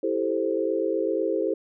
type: chord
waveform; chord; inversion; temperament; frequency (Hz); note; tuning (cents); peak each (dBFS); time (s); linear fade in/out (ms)
sine; A minor seventh; second; equal; 329.6 / 392 / 440 / 523.3; E4 / G4 / A4 / C5; 0 / 0 / 0 / 0; -28; 0.03-1.54; 5
effects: none